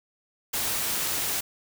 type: noise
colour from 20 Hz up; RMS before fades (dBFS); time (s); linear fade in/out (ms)
white; -28; 0.53-1.41; 10
effects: none